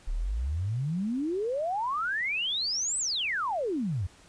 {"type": "exponential two-way sweep", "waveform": "sine", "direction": "up then down", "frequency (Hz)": [32.27, 8280, 81], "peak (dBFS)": -27, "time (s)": [0.07, 4.07], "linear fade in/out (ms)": 10, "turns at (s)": 2.98, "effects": ["pink hiss -56 dBFS RMS until 4.28 s", "resampled to 22050 Hz"]}